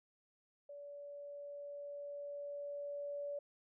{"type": "tone with level ramp", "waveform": "sine", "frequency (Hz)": 574, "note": "D5", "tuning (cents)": -40, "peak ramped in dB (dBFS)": [-48, -39], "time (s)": [0.69, 3.39], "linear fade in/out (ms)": 5, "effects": []}